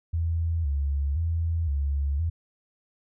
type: tone with vibrato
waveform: sine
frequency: 76.4 Hz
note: D#2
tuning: 31 cents flat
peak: -23 dBFS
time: 0.13-2.3 s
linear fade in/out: 10 ms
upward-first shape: square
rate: 0.97 Hz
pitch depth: 140 cents each way
effects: none